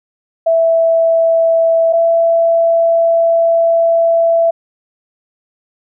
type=tone pair in turn; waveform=sine; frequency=659.3 / 667 Hz; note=E5 / E5; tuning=0 / +20 cents; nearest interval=unison; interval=20 cents; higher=second; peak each=-8 dBFS; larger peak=neither; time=0.46-1.93 / 1.93-4.51 s; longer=second; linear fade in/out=10 ms; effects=none